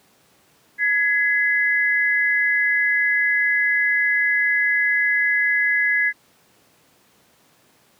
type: tone pair together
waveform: sine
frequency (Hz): 1675.9 / 2031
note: G#6 / B6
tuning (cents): +15 / +48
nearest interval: minor third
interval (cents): 333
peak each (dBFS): -19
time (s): 0.78-6.13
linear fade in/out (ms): 50
effects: pink hiss -57 dBFS RMS until 7.99 s + high-pass 150 Hz 12 dB/octave